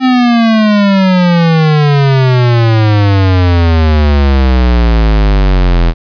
square exponential sweep, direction down, 261.6 to 41.2 Hz, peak -6 dBFS, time 0-5.94 s, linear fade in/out 50 ms, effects resampled to 11025 Hz + 8-bit

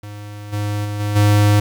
square tone with level steps, 103.7 Hz, G#2, 2 cents flat, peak -30 / -20 / -23 / -19 / -11 dBFS, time 0.03-1.6 s, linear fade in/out 5 ms, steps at 0.52 / 0.84 / 0.99 / 1.15 s, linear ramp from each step 20 ms, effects 8-bit

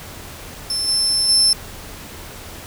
35% pulse tone with level steps, 5300 Hz, E8, 9 cents sharp, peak -17 / -13 / -9 dBFS, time 0.7-1.53 s, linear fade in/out 2 ms, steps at 0.87 / 1.28 s, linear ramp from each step 20 ms, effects added 84 Hz sine -43 dBFS peak until 2.66 s + pink hiss -36 dBFS RMS until 2.66 s

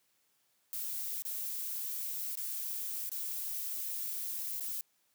violet noise with dropouts, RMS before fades -38 dBFS, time 0.73-4.81 s, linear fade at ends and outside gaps 0 ms, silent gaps 1.221-1.252 / 2.354-2.373 / 3.092-3.117 / 4.598-4.607 s, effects white hiss -74 dBFS RMS until 5.14 s + high-pass 100 Hz 12 dB/octave

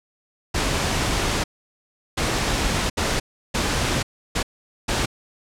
pink noise bursts at uneven times, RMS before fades -22 dBFS, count 6, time 0.54-1.44 / 2.17-2.9 / 2.97-3.2 / 3.54-4.03 / 4.35-4.43 / 4.88-5.06 s, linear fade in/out 10 ms, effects low-pass 8000 Hz 12 dB/octave

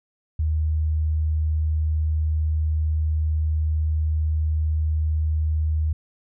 sine tone, 77.78 Hz, D#2, in tune, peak -19 dBFS, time 0.39-5.93 s, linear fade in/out 5 ms, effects none

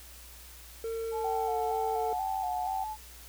triangle tone with pitch glide, 453.6 to 444.5 Hz, A#4 to A4, -47 to +18 cents, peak -30 dBFS, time 0.84-2.13 s, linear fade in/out 2 ms, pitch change -35 cents, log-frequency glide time 1.26-1.62 s
sine tone, 864 Hz, A5, 32 cents flat, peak -34 dBFS, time 1.11-2.97 s, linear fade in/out 50 ms
sine tone with vibrato, 749 Hz, F#5, 21 cents sharp, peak -31 dBFS, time 1.24-2.84 s, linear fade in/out 5 ms, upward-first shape square, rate 2.1 Hz, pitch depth 49 cents each way
effects added 60 Hz sine -51 dBFS peak until 3.28 s + white hiss -51 dBFS RMS until 3.28 s

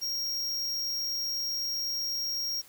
square tone, 5588 Hz, F8, in tune, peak -30 dBFS, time 0.01-2.62 s, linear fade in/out 20 ms, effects white hiss -55 dBFS RMS until 2.68 s

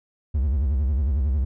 triangle tone with vibrato, 69.3 Hz, C#2, in tune, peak -17 dBFS, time 0.34-1.45 s, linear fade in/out 10 ms, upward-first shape sine, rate 11 Hz, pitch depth 200 cents each way, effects none

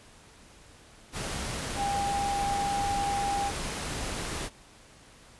sine tone in noise, 802 Hz, G5, 39 cents sharp, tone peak -27 dBFS, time 1.76-3.52 s, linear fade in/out 50 ms, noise pink, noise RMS -34 dBFS, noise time 1.12-4.5 s, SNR +4 dB, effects pink hiss -54 dBFS RMS until 5.39 s + resampled to 24000 Hz

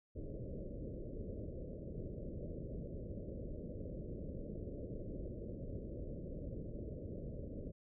pink low-pass noise, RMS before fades -45 dBFS, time 0.15-7.72 s, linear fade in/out 20 ms, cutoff 600 Hz, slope 96 dB/octave, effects none

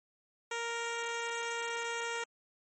10% pulse tone, 466.2 Hz, A#4, in tune, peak -26 dBFS, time 0.51-2.24 s, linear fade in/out 5 ms, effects MP3 32 kbps

